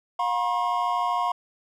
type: tone cluster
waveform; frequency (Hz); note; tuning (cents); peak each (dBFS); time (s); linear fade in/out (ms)
triangle; 715 / 961 / 1074; F5 / B5 / C6; +41 / -48 / +45; -25; 0.19-1.32; 5
effects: none